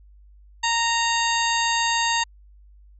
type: harmonic tone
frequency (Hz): 927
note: A#5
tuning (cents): -10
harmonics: 1 / 2 / 3 / 4 / 5 / 7 / 8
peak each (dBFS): -23 / -26 / -28 / -29 / -30 / -31 / -32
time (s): 0.63-2.24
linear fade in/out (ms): 10
effects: added 50 Hz sine -47 dBFS peak until 2.99 s